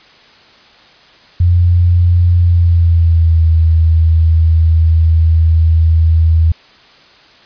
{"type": "tone with pitch glide", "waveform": "sine", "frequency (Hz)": [87.5, 81.17], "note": ["F2", "E2"], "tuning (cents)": [4, -26], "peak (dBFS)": -6, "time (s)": [1.4, 6.52], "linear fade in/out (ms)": 5, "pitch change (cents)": -130, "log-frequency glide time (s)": [2.36, 3.45], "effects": ["white hiss -43 dBFS RMS until 7.45 s", "resampled to 11025 Hz"]}